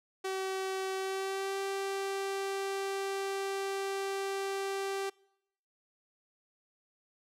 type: tone with pitch glide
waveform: sawtooth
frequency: 381.6 to 391.2 Hz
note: G4 to G4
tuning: -47 to -4 cents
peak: -29 dBFS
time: 0.24-5.1 s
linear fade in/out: 10 ms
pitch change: +43 cents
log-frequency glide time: 0.95-1.59 s
effects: noise-tail reverb RT60 0.8 s tail -25 dB re dry + low-pass 11000 Hz 12 dB/octave